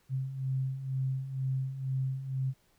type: beating tone pair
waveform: sine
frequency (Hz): 130.81 / 132.91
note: C3 / C3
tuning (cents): 0 / +28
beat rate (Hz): 2.1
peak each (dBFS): -37 / -31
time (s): 0.09-2.54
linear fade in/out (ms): 50
effects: pink hiss -69 dBFS RMS until 2.78 s